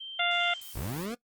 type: tone with tremolo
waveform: sine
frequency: 3136 Hz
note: G7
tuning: in tune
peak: -38 dBFS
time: 0-0.73 s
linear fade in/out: 10 ms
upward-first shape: square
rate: 2.5 Hz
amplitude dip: 65%
type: harmonic tone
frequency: 698.5 Hz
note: F5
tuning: in tune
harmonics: 1 / 2 / 3 / 4 / 5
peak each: -31 / -31 / -31 / -31 / -31 dBFS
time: 0.19-0.54 s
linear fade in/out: 5 ms
type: noise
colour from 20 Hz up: blue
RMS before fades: -45 dBFS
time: 0.31-1.05 s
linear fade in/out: 2 ms
type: linear sweep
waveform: 25% pulse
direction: up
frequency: 40.22 to 247.5 Hz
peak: -29 dBFS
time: 0.75-1.15 s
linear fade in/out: 10 ms
effects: noise-tail reverb RT60 0.1 s tail -22 dB re dry + Opus 24 kbps